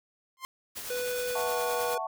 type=tone with exponential growth; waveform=sawtooth; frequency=1051 Hz; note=C6; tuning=7 cents sharp; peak=-28 dBFS; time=0.37-0.45 s; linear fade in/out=0 ms; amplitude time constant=17 ms
type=noise with tremolo; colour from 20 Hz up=white; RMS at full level=-37 dBFS; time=0.75-1.96 s; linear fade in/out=20 ms; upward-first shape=triangle; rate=9.6 Hz; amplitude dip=45%
type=tone with pitch glide; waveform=square; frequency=494.1 to 486.5 Hz; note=B4 to B4; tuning=+1 to -26 cents; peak=-31 dBFS; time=0.9-1.98 s; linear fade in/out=5 ms; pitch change=-27 cents; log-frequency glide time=1.27-1.6 s
type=chord; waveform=sine; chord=F# minor seventh; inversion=third; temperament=equal with one note detuned; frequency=659.3 / 740 / 885.1 / 1108.7 Hz; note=E5 / F#5 / A5 / C#6; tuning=0 / 0 / +10 / 0 cents; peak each=-36 dBFS; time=1.35-2.07 s; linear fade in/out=5 ms
effects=none